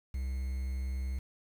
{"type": "tone with quantisation", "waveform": "triangle", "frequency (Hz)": 65.41, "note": "C2", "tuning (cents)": 0, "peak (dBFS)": -30, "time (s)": [0.14, 1.19], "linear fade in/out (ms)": 5, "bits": 9, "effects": []}